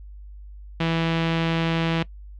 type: tone with low-pass filter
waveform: sawtooth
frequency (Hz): 164.7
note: E3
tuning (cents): -1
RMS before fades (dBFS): -23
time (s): 0.8-2.03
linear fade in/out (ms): 5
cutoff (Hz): 3100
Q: 2.2
effects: noise-tail reverb RT60 0.1 s tail -21 dB re dry + added 50 Hz sine -38 dBFS peak until 2.39 s